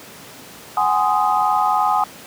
sine chord, Ab dominant seventh, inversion third, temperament just, 747.5 / 830.6 / 1038.3 / 1245.9 Hz, Gb5 / Ab5 / C6 / Eb6, +17 / 0 / -14 / +2 cents, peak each -21 / -18 / -23 / -20 dBFS, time 0.77-2.04 s, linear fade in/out 2 ms, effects pink hiss -39 dBFS RMS until 2.26 s + high-pass 150 Hz 12 dB/octave

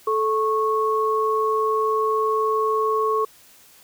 sine tone pair together, 436.5 / 1099.9 Hz, A4 / C#6, -14 / -14 cents, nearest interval octave + major third, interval 1600 cents, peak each -21 dBFS, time 0.07-3.25 s, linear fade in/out 5 ms, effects white hiss -51 dBFS RMS until 3.83 s

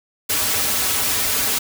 white noise with comb filter, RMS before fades -20 dBFS, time 0.29-1.59 s, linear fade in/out 10 ms, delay 5.7 ms, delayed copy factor -0.75, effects none

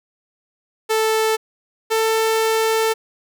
sawtooth tone pair in turn, 440 / 444.6 Hz, A4 / A4, 0 / +18 cents, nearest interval unison, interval 18 cents, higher second, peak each -12 dBFS, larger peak neither, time 0.89-1.37 / 1.9-2.94 s, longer second, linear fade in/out 20 ms, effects none

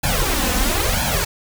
pink noise with flanger, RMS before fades -19 dBFS, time 0.03-1.25 s, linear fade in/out 10 ms, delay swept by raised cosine 1.2 to 4 ms, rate 1 Hz, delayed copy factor +0.9, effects none

